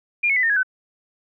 sine tone with pitch steps, 2408 / 2195 / 2002 / 1824.9 / 1663.8 / 1516.9 Hz, D7 / C#7 / B6 / A#6 / G#6 / F#6, +43 / -18 / +23 / -37 / +3 / +43 cents, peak -16 dBFS, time 0.23-0.632 s, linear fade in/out 10 ms, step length 67 ms, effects none

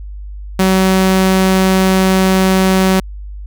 sawtooth tone, 188.8 Hz, F#3, 35 cents sharp, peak -5 dBFS, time 0.59-3 s, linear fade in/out 5 ms, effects added 50 Hz sine -25 dBFS peak until 3.46 s

